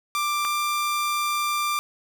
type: tone pair in turn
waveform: sawtooth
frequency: 1181 / 1185.4 Hz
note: D6 / D6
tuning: +9 / +16 cents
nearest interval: unison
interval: 7 cents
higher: second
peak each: -19 dBFS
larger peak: neither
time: 0.15-0.45 / 0.45-1.79 s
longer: second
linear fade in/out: 0 ms
effects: none